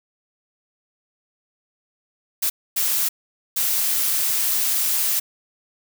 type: noise bursts at uneven times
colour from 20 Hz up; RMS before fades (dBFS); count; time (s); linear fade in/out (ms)
blue; -21; 3; 2.42-2.5 / 2.76-3.09 / 3.56-5.2; 10
effects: none